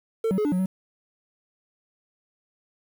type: tone with pitch steps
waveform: triangle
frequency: 450 / 189.5 / 423.6 / 293.3 / 182.6 / 187.8 Hz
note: A4 / F#3 / G#4 / D4 / F#3 / F#3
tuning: +39 / +42 / +34 / -2 / -23 / +26 cents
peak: -19 dBFS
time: 0.24-0.66 s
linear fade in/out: 5 ms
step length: 70 ms
effects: 8-bit